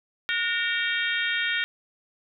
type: harmonic tone with a mistuned harmonic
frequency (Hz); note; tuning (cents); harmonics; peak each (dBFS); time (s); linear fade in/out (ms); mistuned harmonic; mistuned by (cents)
460.1; A#4; -23; 3 / 4 / 5 / 6 / 7 / 8; -29 / -28 / -31 / -35 / -32 / -34; 0.29-1.64; 0; 3; +81
effects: none